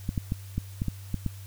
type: clicks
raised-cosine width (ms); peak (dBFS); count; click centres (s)
5; -15; 8; 0.091 / 0.178 / 0.321 / 0.58 / 0.819 / 0.883 / 1.143 / 1.263
effects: added 97 Hz sine -40 dBFS peak until 1.46 s + white hiss -52 dBFS RMS until 1.46 s